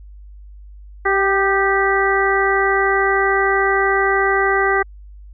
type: harmonic tone with a mistuned harmonic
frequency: 390 Hz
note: G4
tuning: 9 cents flat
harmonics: 1 / 2 / 3 / 4 / 5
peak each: -18 / -21 / -21 / -21 / -20 dBFS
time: 1.05-4.83 s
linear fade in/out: 10 ms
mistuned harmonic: 3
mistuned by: +34 cents
effects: added 50 Hz sine -36 dBFS peak until 5.33 s